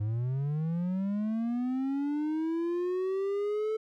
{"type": "linear sweep", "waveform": "triangle", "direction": "up", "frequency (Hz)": [102.2, 440], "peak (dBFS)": -26, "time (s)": [0, 3.77], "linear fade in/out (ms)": 10, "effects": []}